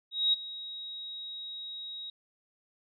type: tone with ADSR envelope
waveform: sine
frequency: 3800 Hz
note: A#7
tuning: 33 cents sharp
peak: -21 dBFS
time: 0.11-2.1 s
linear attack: 220 ms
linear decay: 18 ms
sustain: -17 dB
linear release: 3 ms
effects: none